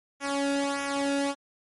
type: tone with flanger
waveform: sawtooth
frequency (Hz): 280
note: C#4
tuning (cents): +18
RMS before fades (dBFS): -28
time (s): 0.2-1.35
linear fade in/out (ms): 50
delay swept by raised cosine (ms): 0.23 to 0.96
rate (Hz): 1.6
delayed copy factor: -0.75
effects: MP3 48 kbps